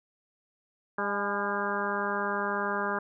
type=harmonic tone with a mistuned harmonic; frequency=201.9 Hz; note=G#3; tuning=49 cents flat; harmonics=1 / 2 / 3 / 4 / 5 / 6 / 7 / 8; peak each=-37 / -35 / -37 / -37 / -35 / -35 / -36 / -35 dBFS; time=0.98-2.99 s; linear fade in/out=5 ms; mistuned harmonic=4; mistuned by=+47 cents; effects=none